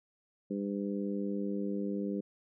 harmonic tone, 100.5 Hz, G2, 44 cents sharp, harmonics 2 / 3 / 4 / 5, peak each -34 / -38 / -40 / -42 dBFS, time 0.5-2.21 s, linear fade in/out 10 ms, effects none

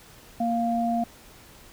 sine tone pair together, 233.1 / 698.5 Hz, A#3 / F5, 0 / 0 cents, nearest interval octave + perfect fifth, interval 1900 cents, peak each -25 dBFS, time 0.4-1.04 s, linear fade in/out 5 ms, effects pink hiss -50 dBFS RMS until 1.72 s

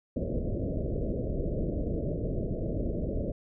pink low-pass noise, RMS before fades -31 dBFS, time 0.16-3.32 s, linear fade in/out 5 ms, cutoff 630 Hz, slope 96 dB/octave, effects none

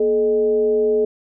sine tone with frequency modulation, 427.6 Hz, A4, 49 cents flat, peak -14 dBFS, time 0-1.05 s, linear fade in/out 5 ms, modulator 189 Hz, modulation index 0.42, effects none

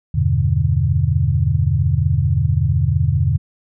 sine chord, E minor seventh, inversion none, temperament equal, 82.41 / 98 / 123.47 / 146.83 Hz, E2 / G2 / B2 / D3, 0 / 0 / 0 / 0 cents, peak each -19 dBFS, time 0.14-3.38 s, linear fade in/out 10 ms, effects none

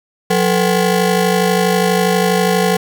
25% pulse ring-modulated tone, 310.3 Hz, D#4, 5 cents flat, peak -5 dBFS, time 0.3-2.77 s, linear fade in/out 5 ms, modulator 129 Hz, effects none

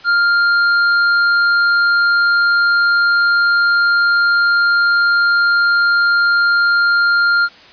sine tone with tanh clipping, 1400 Hz, F6, 4 cents sharp, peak -12 dBFS, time 0.04-7.49 s, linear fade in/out 50 ms, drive 11 dB, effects white hiss -41 dBFS RMS until 7.72 s + resampled to 11025 Hz

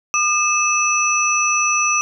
sine tone cluster, 1212 / 2604 / 5920 Hz, D#6 / E7 / F#8, -46 / -22 / 0 cents, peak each -19 dBFS, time 0.14-2.01 s, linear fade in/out 0 ms, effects none

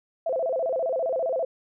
sine tone with vibrato, 587 Hz, D5, 1 cent flat, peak -23 dBFS, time 0.26-1.45 s, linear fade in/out 5 ms, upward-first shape square, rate 15 Hz, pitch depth 210 cents each way, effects none

